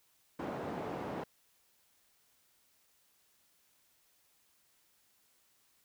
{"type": "band-pass noise", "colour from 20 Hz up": "white", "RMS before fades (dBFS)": -40, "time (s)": [0.39, 1.24], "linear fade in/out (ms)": 5, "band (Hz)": [140, 640], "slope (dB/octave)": 12, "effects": ["white hiss -71 dBFS RMS until 5.84 s"]}